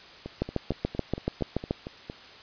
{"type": "two click trains", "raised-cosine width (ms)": 2, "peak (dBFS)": [-22, -12], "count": [9, 10], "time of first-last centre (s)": [[0.26, 2.099], [0.42, 1.709]], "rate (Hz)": [4.35, 6.98], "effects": ["white hiss -48 dBFS RMS until 2.42 s", "resampled to 11025 Hz"]}